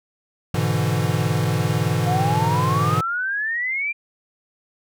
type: chord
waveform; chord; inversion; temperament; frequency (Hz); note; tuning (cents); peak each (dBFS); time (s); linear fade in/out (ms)
square; E dominant seventh; first; equal; 103.83 / 123.47 / 146.83 / 164.81; G#2 / B2 / D3 / E3; 0 / 0 / 0 / 0; -25; 0.54-3.01; 5
type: exponential sweep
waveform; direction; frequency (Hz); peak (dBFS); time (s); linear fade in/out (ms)
sine; up; 702 to 2400; -21; 2.06-3.93; 20
effects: none